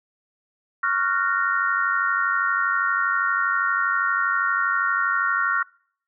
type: chord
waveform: sine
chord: Gb major seventh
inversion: second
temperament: just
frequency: 1110 / 1387.5 / 1480 / 1850 Hz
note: Db6 / F6 / Gb6 / Bb6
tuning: +2 / -12 / 0 / -14 cents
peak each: -26 / -22 / -27 / -27 dBFS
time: 0.83-5.63 s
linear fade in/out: 5 ms
effects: noise-tail reverb RT60 0.6 s tail -26 dB re dry